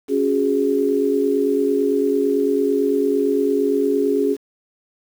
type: chord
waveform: sine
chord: C# suspended fourth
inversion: none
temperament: equal with one note detuned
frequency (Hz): 277.2 / 366.4 / 415.3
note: C#4 / F#4 / G#4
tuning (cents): 0 / -17 / 0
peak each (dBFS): -20 / -23 / -18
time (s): 0.08-4.37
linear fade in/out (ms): 50
effects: 7-bit